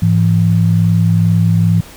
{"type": "tone pair together", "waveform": "sine", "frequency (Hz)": [106, 168.4], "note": ["G#2", "E3"], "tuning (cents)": [36, 37], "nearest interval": "minor sixth", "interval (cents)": 801, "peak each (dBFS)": -11, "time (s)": [0.02, 1.81], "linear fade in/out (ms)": 5, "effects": ["pink hiss -37 dBFS RMS until 1.96 s"]}